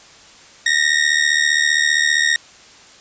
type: ring-modulated tone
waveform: sawtooth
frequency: 1864.7 Hz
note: A#6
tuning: in tune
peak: -7 dBFS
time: 0.66-2.36 s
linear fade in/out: 0 ms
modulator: 37.6 Hz
effects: white hiss -44 dBFS RMS until 3 s + resampled to 16000 Hz